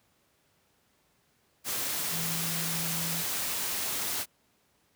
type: tone in noise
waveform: sine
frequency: 165.4 Hz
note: E3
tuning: 6 cents sharp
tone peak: -36 dBFS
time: 2.1-3.24 s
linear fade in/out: 50 ms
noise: white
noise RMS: -32 dBFS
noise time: 1.64-4.26 s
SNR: -7 dB
effects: pink hiss -69 dBFS RMS until 4.95 s + high-pass 80 Hz 12 dB/octave